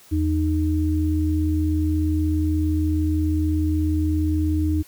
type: tone pair together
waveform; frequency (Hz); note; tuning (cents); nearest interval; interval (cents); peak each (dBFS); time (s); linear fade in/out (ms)
sine; 81.63 / 308.2; E2 / D#4; -16 / -16; octave + major seventh; 2300; -20 / -22; 0.11-4.83; 20
effects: white hiss -50 dBFS RMS until 4.87 s